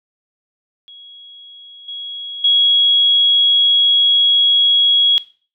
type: tone with level steps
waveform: sine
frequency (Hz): 3322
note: G#7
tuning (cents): 0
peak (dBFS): -36 / -25 / -9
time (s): 0.88-5.18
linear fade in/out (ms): 0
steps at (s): 1.88 / 2.44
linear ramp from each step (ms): 5
effects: noise-tail reverb RT60 0.4 s tail -17 dB re dry